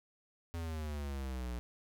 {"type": "exponential sweep", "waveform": "square", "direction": "down", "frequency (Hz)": [85, 59.1], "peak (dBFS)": -38, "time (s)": [0.54, 1.59], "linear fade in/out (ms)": 0, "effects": []}